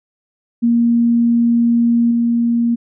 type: tone with level steps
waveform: sine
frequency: 234.9 Hz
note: A#3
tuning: 13 cents sharp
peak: -10 / -12 dBFS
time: 0.62-2.76 s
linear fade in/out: 20 ms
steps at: 2.11 s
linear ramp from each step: 2 ms
effects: none